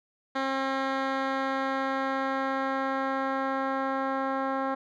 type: tone with low-pass filter sweep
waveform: 10% pulse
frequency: 268.3 Hz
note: C4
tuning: 44 cents sharp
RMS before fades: -29 dBFS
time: 0.35-4.75 s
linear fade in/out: 10 ms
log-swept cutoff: 3000 to 1300 Hz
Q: 0.97
effects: none